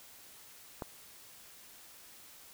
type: click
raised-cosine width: 1 ms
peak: -23 dBFS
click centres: 0.822 s
effects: white hiss -55 dBFS RMS until 2.53 s